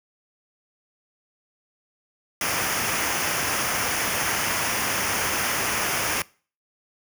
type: noise with comb filter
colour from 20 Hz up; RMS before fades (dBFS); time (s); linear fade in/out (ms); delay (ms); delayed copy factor
pink; -25; 2.41-6.22; 2; 0.25; -0.65
effects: noise-tail reverb RT60 0.4 s tail -23 dB re dry + high-pass 80 Hz 12 dB/octave